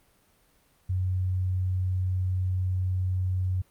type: tone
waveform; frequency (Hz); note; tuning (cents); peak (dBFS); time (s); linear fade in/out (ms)
sine; 92.4; F#2; -2; -24; 0.89-3.62; 10
effects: pink hiss -64 dBFS RMS until 3.7 s + Opus 32 kbps